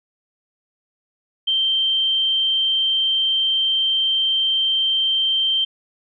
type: tone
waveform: sine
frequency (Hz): 3136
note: G7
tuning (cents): 0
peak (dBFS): -16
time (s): 1.47-5.65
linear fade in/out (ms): 10
effects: none